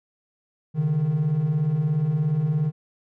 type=beating tone pair; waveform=triangle; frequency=137.5 / 154.5 Hz; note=C#3 / D#3; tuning=-14 / -12 cents; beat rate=17 Hz; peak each=-24 / -18 dBFS; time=0.74-2.72 s; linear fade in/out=50 ms; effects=tanh soft clip ceiling -13 dBFS